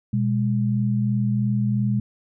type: tone pair together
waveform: sine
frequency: 122.05 / 205 Hz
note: B2 / G#3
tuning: -20 / -22 cents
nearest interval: major sixth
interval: 898 cents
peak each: -21 / -22 dBFS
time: 0.13-2 s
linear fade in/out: 5 ms
effects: none